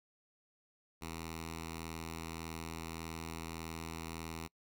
5% pulse tone with notch filter, 81.7 Hz, E2, 15 cents flat, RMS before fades -44 dBFS, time 1.01-4.48 s, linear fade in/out 20 ms, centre 580 Hz, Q 0.93, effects noise-tail reverb RT60 0.1 s tail -26 dB re dry

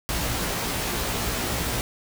pink noise with comb filter, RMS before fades -27 dBFS, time 0.09-1.81 s, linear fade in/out 0 ms, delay 17 ms, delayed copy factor +0.7, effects none

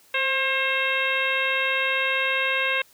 harmonic tone with a mistuned harmonic, 535 Hz, C5, 38 cents sharp, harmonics 1 / 2 / 3 / 4 / 5 / 6 / 7, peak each -30 / -31 / -27 / -27 / -26 / -34 / -33 dBFS, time 0.14-2.82 s, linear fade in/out 5 ms, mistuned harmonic 1, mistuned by -29 cents, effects white hiss -56 dBFS RMS until 2.93 s

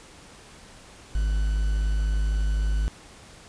triangle tone with quantisation, 51.91 Hz, G#1, in tune, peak -19 dBFS, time 1.15-2.88 s, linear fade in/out 0 ms, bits 7, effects pink hiss -48 dBFS RMS until 3.48 s + resampled to 22050 Hz

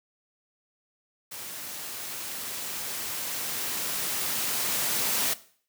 white noise with level ramp, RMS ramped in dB -39 to -26 dBFS, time 1.31-5.34 s, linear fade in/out 10 ms, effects noise-tail reverb RT60 0.5 s tail -17 dB re dry + high-pass 100 Hz 12 dB/octave

